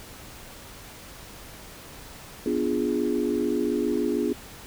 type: chord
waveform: sine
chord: B diminished seventh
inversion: none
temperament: equal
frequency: 246.9 / 293.7 / 349.2 / 415.3 Hz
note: B3 / D4 / F4 / Ab4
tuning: 0 / 0 / 0 / 0 cents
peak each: -28 dBFS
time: 2.46-4.33 s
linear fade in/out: 2 ms
effects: pink hiss -44 dBFS RMS until 4.66 s